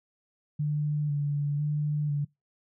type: tone with vibrato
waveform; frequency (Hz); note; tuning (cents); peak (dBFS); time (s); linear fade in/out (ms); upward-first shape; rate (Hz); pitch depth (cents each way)
sine; 146.83; D3; 0; -25; 0.59-2.25; 10; square; 1; 24
effects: noise-tail reverb RT60 0.2 s tail -24 dB re dry